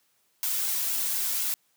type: noise with flanger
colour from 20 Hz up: blue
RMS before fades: -28 dBFS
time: 0.43-1.54 s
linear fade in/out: 0 ms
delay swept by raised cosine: 1.6 to 2.54 ms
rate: 4 Hz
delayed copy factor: -0.6
effects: white hiss -69 dBFS RMS until 1.76 s + high-pass 100 Hz 12 dB/octave